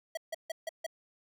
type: tone bursts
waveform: square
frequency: 650 Hz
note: E5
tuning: 24 cents flat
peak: -34 dBFS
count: 5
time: 0.15-0.865 s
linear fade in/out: 5 ms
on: 23 ms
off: 150 ms
effects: none